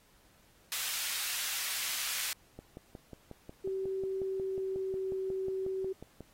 pink high-pass noise, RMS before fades -36 dBFS, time 0.72-2.33 s, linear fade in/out 0 ms, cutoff 2100 Hz, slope 12 dB/octave
click train, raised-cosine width 2 ms, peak -31 dBFS, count 21, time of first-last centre 2.59-6.207 s, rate 5.53 Hz
sine tone with pitch glide, 383.2 to 380.6 Hz, G4 to F#4, -39 to +49 cents, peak -32 dBFS, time 3.64-5.93 s, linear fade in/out 10 ms, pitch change -12 cents, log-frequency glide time 4.23-5.11 s
effects pink hiss -65 dBFS RMS until 6.33 s + AAC 48 kbps

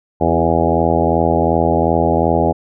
harmonic tone with a mistuned harmonic, 82.7 Hz, E2, 6 cents sharp, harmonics 1 / 2 / 3 / 4 / 5 / 6 / 7 / 8 / 9 / 10, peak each -21 / -21 / -21 / -21 / -21 / -21 / -21 / -21 / -21 / -21 dBFS, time 0.2-2.53 s, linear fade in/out 20 ms, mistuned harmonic 4, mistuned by +15 cents, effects none

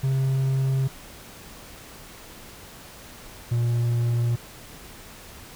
triangle tone pair in turn, 133.6 / 118.69 Hz, C3 / A#2, +36 / +32 cents, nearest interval major second, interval 204 cents, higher first, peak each -18 dBFS, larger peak neither, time 0.03-0.88 / 3.51-4.36 s, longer neither, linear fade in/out 10 ms, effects pink hiss -44 dBFS RMS until 5.55 s

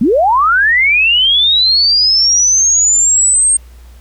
sine linear sweep, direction up, 193.7 to 8600 Hz, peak -7 dBFS, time 0.01-3.57 s, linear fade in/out 5 ms, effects added 60 Hz sine -34 dBFS peak until 4 s + pink hiss -48 dBFS RMS until 4 s

